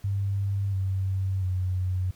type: tone with pitch steps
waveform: sine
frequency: 99 / 95.52 / 92.16 Hz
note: G2 / G2 / F#2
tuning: +18 / -44 / -6 cents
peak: -24 dBFS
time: 0.04-2.11 s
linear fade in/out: 5 ms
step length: 690 ms
effects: pink hiss -58 dBFS RMS until 2.15 s